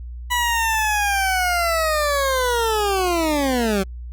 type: linear sweep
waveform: 20% pulse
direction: down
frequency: 984 to 185.6 Hz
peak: -13 dBFS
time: 0.3-3.84 s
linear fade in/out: 20 ms
effects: added 60 Hz sine -30 dBFS peak until 4.12 s + Opus 48 kbps